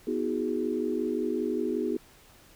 sine chord, G# minor seventh, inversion first, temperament equal with one note detuned, 246.9 / 318.2 / 370 / 415.3 Hz, B3 / D#4 / F#4 / G#4, 0 / +39 / 0 / 0 cents, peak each -32 dBFS, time 0.07-1.97 s, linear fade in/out 5 ms, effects pink hiss -56 dBFS RMS until 2.55 s

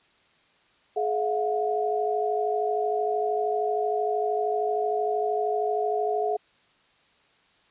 sine tone cluster, 423.2 / 668 / 721 Hz, G#4 / E5 / F#5, +33 / +23 / -45 cents, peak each -26 / -31 / -27 dBFS, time 0.96-6.37 s, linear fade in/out 10 ms, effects white hiss -62 dBFS RMS until 7.7 s + resampled to 8000 Hz

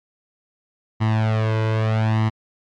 sawtooth tone with flanger, 110 Hz, A2, in tune, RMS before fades -19 dBFS, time 1-2.3 s, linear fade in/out 20 ms, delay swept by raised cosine 1 to 2 ms, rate 0.8 Hz, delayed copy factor +0.85, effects low-pass 3000 Hz 12 dB/octave + MP3 96 kbps

